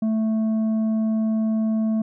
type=tone with tanh clipping; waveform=triangle; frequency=220 Hz; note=A3; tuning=in tune; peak=-20 dBFS; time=0.02-2.02 s; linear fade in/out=5 ms; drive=10 dB; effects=none